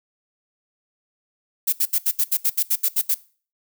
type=noise bursts; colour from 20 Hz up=violet; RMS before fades=-19 dBFS; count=12; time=1.67-3.146 s; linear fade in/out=10 ms; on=57 ms; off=72 ms; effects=noise-tail reverb RT60 0.4 s tail -20 dB re dry